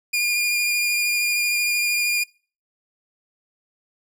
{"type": "tone with vibrato", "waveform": "sawtooth", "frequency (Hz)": 2420, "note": "D#7", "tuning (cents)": -49, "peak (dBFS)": -16, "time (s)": [0.13, 2.24], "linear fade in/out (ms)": 10, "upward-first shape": "triangle", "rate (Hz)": 13, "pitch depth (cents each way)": 18, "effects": ["noise-tail reverb RT60 0.4 s tail -26 dB re dry"]}